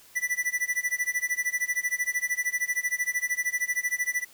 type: tone with tremolo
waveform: square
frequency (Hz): 1975.5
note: B6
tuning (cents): 0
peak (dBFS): -23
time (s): 0.15-4.25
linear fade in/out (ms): 20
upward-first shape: sine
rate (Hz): 13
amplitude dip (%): 95
effects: white hiss -54 dBFS RMS until 4.33 s